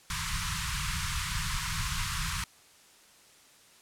pink band-stop noise, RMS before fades -32 dBFS, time 0.1-2.44 s, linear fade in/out 2 ms, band 180 to 950 Hz, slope 96 dB/octave, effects white hiss -58 dBFS RMS until 3.81 s + low-pass 10000 Hz 12 dB/octave

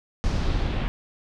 brown noise with low-pass filter sweep, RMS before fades -24 dBFS, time 0.24-0.88 s, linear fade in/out 0 ms, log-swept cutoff 5900 to 2900 Hz, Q 1.7, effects none

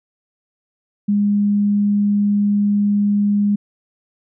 sine tone, 204.6 Hz, G#3, 26 cents flat, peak -13 dBFS, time 1.08-3.56 s, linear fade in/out 10 ms, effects none

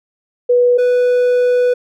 sine / triangle tone pair in turn, 489.6 / 493.9 Hz, B4 / B4, -15 / 0 cents, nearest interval unison, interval 15 cents, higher second, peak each -8 dBFS, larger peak neither, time 0.49-0.78 / 0.78-1.74 s, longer second, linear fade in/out 10 ms, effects none

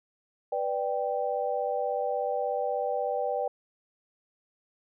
sine chord, G major, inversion first, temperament equal with one note detuned, 493.9 / 590.4 / 784 Hz, B4 / D5 / G5, 0 / +9 / 0 cents, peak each -31 / -31 / -31 dBFS, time 0.52-3.48 s, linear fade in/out 5 ms, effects none

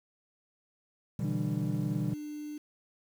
triangle chord, E minor seventh, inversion second, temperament equal, 123.47 / 146.83 / 164.81 / 196 Hz, B2 / D3 / E3 / G3, 0 / 0 / 0 / 0 cents, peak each -33 dBFS, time 1.19-2.14 s, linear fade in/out 5 ms
sine tone, 298.6 Hz, D4, 29 cents sharp, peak -37 dBFS, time 1.24-2.58 s, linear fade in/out 5 ms
effects 9-bit

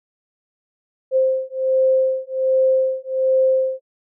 sine beating tone pair, 523.3 / 524.6 Hz, C5 / C5, 0 / +4 cents, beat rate 1.3 Hz, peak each -18 dBFS, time 1.11-3.81 s, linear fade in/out 50 ms, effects none

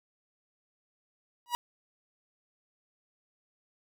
45% pulse tone with exponential growth, 965 Hz, B5, 40 cents flat, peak -24 dBFS, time 1.46-1.55 s, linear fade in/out 0 ms, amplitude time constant 18 ms, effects none

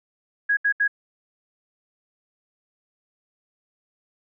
sine tone bursts, 1657 Hz, G#6, 4 cents flat, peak -17 dBFS, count 3, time 0.49-0.879 s, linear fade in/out 10 ms, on 81 ms, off 73 ms, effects none

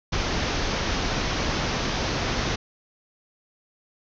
pink low-pass noise, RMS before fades -26 dBFS, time 0.12-2.56 s, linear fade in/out 10 ms, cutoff 6300 Hz, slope 96 dB/octave, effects none

